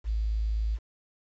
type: tone with quantisation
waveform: sine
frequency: 54 Hz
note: A1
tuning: 32 cents flat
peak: -25 dBFS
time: 0.04-0.79 s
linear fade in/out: 50 ms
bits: 9
effects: resampled to 16000 Hz